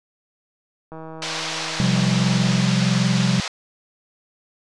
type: click train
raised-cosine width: 1 ms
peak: -23 dBFS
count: 271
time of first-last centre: 0.92-2.607 s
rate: 160 Hz
type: band-pass noise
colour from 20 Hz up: white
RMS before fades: -28 dBFS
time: 1.22-3.48 s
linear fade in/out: 2 ms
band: 530 to 5600 Hz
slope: 24 dB/octave
type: chord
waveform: triangle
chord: C suspended fourth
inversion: none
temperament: equal with one note detuned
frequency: 129.68 / 174.61 / 196 Hz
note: C3 / F3 / G3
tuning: -15 / 0 / 0 cents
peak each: -19 dBFS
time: 1.8-3.4 s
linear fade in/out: 0 ms
effects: resampled to 24000 Hz